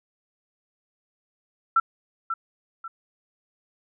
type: tone with echo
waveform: sine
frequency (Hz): 1343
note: E6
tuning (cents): +32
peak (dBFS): -15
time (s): 1.76-1.8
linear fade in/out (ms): 5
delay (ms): 540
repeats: 2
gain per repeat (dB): -9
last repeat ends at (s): 2.88
effects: none